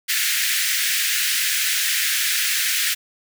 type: high-pass noise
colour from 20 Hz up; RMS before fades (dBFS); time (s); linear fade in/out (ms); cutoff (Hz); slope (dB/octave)
pink; -21; 0.08-2.95; 20; 1600; 48
effects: none